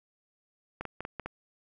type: clicks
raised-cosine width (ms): 0.5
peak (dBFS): -21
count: 6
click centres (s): 0.81 / 0.853 / 1.006 / 1.051 / 1.197 / 1.26
effects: none